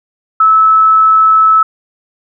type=tone; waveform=sine; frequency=1303 Hz; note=E6; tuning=20 cents flat; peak=-4 dBFS; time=0.4-1.63 s; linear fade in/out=5 ms; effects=none